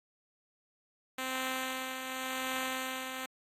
5% pulse tone with tremolo, 260 Hz, C4, 11 cents flat, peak -21 dBFS, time 1.18-3.26 s, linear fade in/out 5 ms, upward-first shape triangle, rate 0.9 Hz, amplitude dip 50%, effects AAC 64 kbps

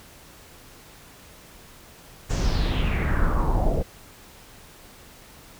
brown noise with low-pass filter sweep, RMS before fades -22 dBFS, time 2.29-3.83 s, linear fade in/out 20 ms, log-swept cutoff 7300 to 520 Hz, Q 4, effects pink hiss -48 dBFS RMS until 5.59 s

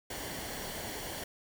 pink noise with comb filter, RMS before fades -40 dBFS, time 0.1-1.24 s, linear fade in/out 5 ms, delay 0.79 ms, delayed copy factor -0.5, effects none

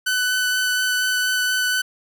sawtooth tone with vibrato, 1501 Hz, F#6, 24 cents sharp, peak -15 dBFS, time 0.06-1.82 s, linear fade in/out 10 ms, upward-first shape sine, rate 4.2 Hz, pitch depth 9 cents each way, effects none

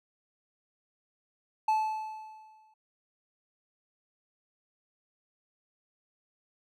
triangle tone with exponential decay, 869 Hz, A5, 22 cents flat, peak -20 dBFS, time 1.68-2.74 s, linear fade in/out 5 ms, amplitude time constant 230 ms, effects none

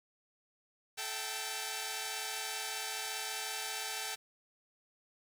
5% pulse tone cluster, 433.7 / 671 / 777 / 893 Hz, A4 / E5 / G5 / A5, -25 / +31 / -16 / +25 cents, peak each -33 / -36 / -28 / -31 dBFS, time 0.97-4.16 s, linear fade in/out 20 ms, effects 10-bit

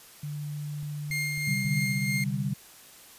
sine tone with pitch glide, 147.6 to 150.18 Hz, D3 to D3, +9 to +39 cents, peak -32 dBFS, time 0.23-1.9 s, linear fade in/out 5 ms, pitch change +30 cents, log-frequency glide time 1.37-1.54 s
click train, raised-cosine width 5 ms, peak -36 dBFS, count 4, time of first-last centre 0.83-1.652 s, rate 3.65 Hz
40% pulse tone with tremolo, 2123 Hz, C7, 25 cents sharp, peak -27 dBFS, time 1.11-2.24 s, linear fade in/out 2 ms, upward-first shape sine, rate 3.1 Hz, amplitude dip 35%
sine chord, C suspended second, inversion none, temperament equal, 130.81 / 146.83 / 196 Hz, C3 / D3 / G3, 0 / 0 / 0 cents, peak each -31 dBFS, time 1.47-2.54 s, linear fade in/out 10 ms
effects white hiss -51 dBFS RMS until 3.18 s + resampled to 32000 Hz

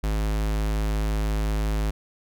square tone, 52.8 Hz, G#1, 29 cents sharp, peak -23 dBFS, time 0.03-1.91 s, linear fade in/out 10 ms, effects none

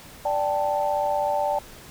sine chord, D suspended fourth, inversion none, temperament equal, 587.3 / 784 / 880 Hz, D5 / G5 / A5, 0 / 0 / 0 cents, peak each -25 / -26 / -26 dBFS, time 0.25-1.59 s, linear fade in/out 5 ms, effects pink hiss -45 dBFS RMS until 1.9 s

